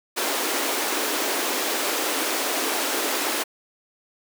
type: high-pass noise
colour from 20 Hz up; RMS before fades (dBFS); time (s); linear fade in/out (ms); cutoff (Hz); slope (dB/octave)
pink; -25; 0.16-3.44; 20; 270; 48
effects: none